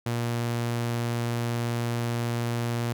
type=tone; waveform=sawtooth; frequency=118.3 Hz; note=A#2; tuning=26 cents sharp; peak=-22 dBFS; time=0.06-2.93 s; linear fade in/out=5 ms; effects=none

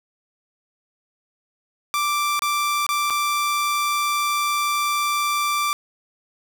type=tone with dropouts; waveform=sawtooth; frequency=1174.7 Hz; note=D6; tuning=in tune; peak=-16 dBFS; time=1.94-5.73 s; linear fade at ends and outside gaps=0 ms; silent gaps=2.393-2.421 / 2.865-2.89 / 3.1-3.105 s; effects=none

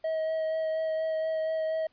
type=tone with vibrato; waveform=triangle; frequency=637 Hz; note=D#5; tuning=41 cents sharp; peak=-25 dBFS; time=0.04-1.87 s; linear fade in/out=5 ms; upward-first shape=sine; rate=4.2 Hz; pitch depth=12 cents each way; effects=pink hiss -68 dBFS RMS until 1.92 s + resampled to 11025 Hz

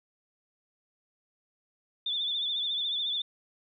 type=tone with vibrato; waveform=sine; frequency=3520 Hz; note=A7; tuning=in tune; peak=-28 dBFS; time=2.06-3.22 s; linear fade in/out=5 ms; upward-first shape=triangle; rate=14 Hz; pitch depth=74 cents each way; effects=none

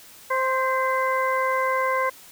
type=harmonic tone with a mistuned harmonic; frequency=523.3 Hz; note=C5; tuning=in tune; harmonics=1 / 2 / 3 / 4; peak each=-25 / -23 / -30 / -29 dBFS; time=0.3-2.1 s; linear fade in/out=10 ms; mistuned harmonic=4; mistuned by=-36 cents; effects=white hiss -47 dBFS RMS until 2.31 s

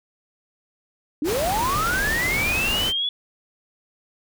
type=linear sweep; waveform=sine; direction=up; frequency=274.2 to 3439 Hz; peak=-21 dBFS; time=1.22-3.09 s; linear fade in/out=2 ms
type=noise; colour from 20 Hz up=pink; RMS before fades=-27 dBFS; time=1.24-2.93 s; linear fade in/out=50 ms
effects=none

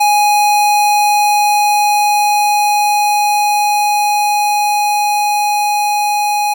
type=tone with level ramp; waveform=square; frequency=830.6 Hz; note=G#5; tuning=in tune; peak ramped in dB=-9 to -13 dBFS; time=0-6.54 s; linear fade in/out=10 ms; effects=none

